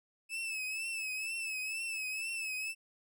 40% pulse tone with vibrato, 2608 Hz, E7, 19 cents flat, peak -35 dBFS, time 0.29-2.75 s, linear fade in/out 50 ms, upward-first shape triangle, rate 2.1 Hz, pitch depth 75 cents each way, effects none

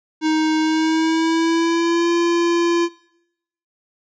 square tone with pitch glide, 313.3 to 341.7 Hz, D#4 to F4, +12 to -38 cents, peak -16 dBFS, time 0.21-2.89 s, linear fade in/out 50 ms, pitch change +150 cents, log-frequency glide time 0.6-2.1 s, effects noise-tail reverb RT60 0.8 s tail -21 dB re dry + resampled to 16000 Hz

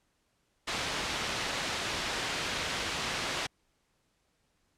white low-pass noise, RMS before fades -34 dBFS, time 0.67-3.47 s, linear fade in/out 10 ms, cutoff 3900 Hz, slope 12 dB/octave, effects pink hiss -74 dBFS RMS until 4.77 s + low-pass 10000 Hz 12 dB/octave

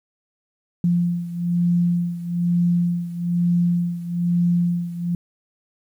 sine beating tone pair, 173.5 / 174.6 Hz, F3 / F3, -11 / 0 cents, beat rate 1.1 Hz, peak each -19 / -23 dBFS, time 0.84-5.15 s, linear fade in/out 2 ms, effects 9-bit

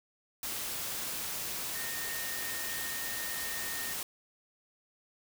sine tone in noise, 1840 Hz, A#6, 23 cents flat, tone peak -41 dBFS, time 1.75-3.93 s, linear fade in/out 2 ms, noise white, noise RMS -37 dBFS, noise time 0.43-4.03 s, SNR -7 dB, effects none

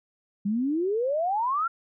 sine exponential sweep, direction up, 194.4 to 1400 Hz, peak -23 dBFS, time 0.45-1.68 s, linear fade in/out 10 ms, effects none

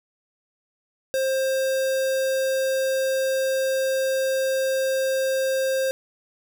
square tone with notch filter, 530 Hz, C5, 22 cents sharp, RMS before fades -23 dBFS, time 1.14-5.91 s, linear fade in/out 0 ms, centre 2300 Hz, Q 1.9, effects none

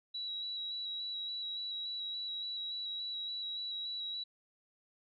sine tone with vibrato, 3900 Hz, B7, 23 cents flat, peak -37 dBFS, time 0.14-4.24 s, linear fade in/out 10 ms, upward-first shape square, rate 3.5 Hz, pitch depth 14 cents each way, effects none

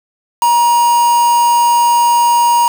triangle tone with quantisation, 950 Hz, A#5, 33 cents sharp, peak -6 dBFS, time 0.42-2.68 s, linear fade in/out 2 ms, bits 3, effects none

